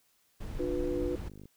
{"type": "noise", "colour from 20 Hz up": "brown", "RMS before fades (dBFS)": -38, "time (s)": [0.4, 1.29], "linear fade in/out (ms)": 10}
{"type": "chord", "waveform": "sine", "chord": "B diminished", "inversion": "first", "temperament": "just", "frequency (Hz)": [296.3, 355.6, 493.9], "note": ["D4", "F4", "B4"], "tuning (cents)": [15, 31, 0], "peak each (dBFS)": [-35, -33, -35], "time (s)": [0.59, 1.16], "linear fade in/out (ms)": 10}
{"type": "click train", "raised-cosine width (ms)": 3, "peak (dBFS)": -36, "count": 27, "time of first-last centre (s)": [0.94, 1.456], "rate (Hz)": 50.4}
{"effects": ["white hiss -70 dBFS RMS until 1.56 s"]}